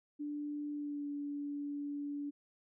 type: tone with pitch glide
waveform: sine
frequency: 293.7 to 288 Hz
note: D4 to D4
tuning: 0 to -34 cents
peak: -37 dBFS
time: 0.19-2.31 s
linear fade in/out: 20 ms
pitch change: -34 cents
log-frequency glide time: 0.72-1.08 s
effects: none